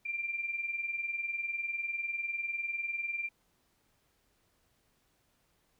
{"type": "tone pair together", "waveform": "sine", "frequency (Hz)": [2353, 2373], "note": ["D7", "D7"], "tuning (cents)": [3, 17], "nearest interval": "unison", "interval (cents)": 14, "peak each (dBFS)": [-40, -34], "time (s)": [0.05, 3.29], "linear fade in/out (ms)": 10, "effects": ["pink hiss -73 dBFS RMS until 5.79 s"]}